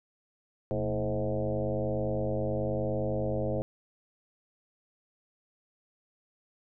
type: tone with frequency modulation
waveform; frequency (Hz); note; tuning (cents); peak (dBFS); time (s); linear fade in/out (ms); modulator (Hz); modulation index
sine; 327.8; E4; -10; -27; 0.71-3.62; 0; 101; 3.1
effects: none